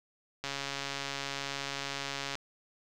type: click train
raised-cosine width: 0.2 ms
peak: -18 dBFS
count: 267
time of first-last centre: 0.44-2.354 s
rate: 139 Hz
effects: none